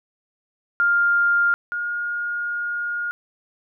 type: tone pair in turn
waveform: sine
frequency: 1402 / 1425.7 Hz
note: F6 / F6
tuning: +6 / +35 cents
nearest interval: unison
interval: 29 cents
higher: second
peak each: -15 / -23 dBFS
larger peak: first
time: 0.8-1.54 / 1.72-3.11 s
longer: second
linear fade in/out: 0 ms
effects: none